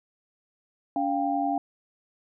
sine tone cluster, 283.9 / 699 / 790 Hz, C#4 / F5 / G5, +41 / +1 / +13 cents, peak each -28 dBFS, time 0.96-1.58 s, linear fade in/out 2 ms, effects none

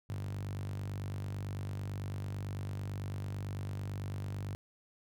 sawtooth tone with high-pass filter, 49 Hz, G1, in tune, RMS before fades -39 dBFS, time 0.09-4.55 s, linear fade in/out 0 ms, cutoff 110 Hz, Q 8.7, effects none

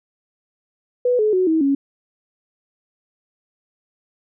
sine tone with pitch steps, 493.9 / 427.5 / 370 / 320.3 / 277.2 Hz, B4 / A4 / F#4 / E4 / C#4, 0 / -50 / 0 / -50 / 0 cents, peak -14 dBFS, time 1.05-1.75 s, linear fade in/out 5 ms, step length 140 ms, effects none

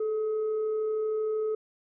sine tone with frequency modulation, 434 Hz, A4, 24 cents flat, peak -26 dBFS, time 0-1.55 s, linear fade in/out 5 ms, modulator 835 Hz, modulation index 0.2, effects none

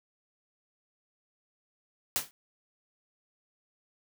white noise with exponential decay, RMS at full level -25 dBFS, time 2.16-2.31 s, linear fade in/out 0 ms, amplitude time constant 32 ms, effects none

